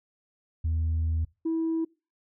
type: tone pair in turn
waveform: sine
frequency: 80.6 / 325.7 Hz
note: E2 / E4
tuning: -38 / -21 cents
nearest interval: 2 octaves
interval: 2417 cents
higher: second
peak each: -22 / -23 dBFS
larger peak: first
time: 0.64-1.25 / 1.45-1.85 s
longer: first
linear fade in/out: 10 ms
effects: noise-tail reverb RT60 0.3 s tail -25 dB re dry + tanh soft clip ceiling -22 dBFS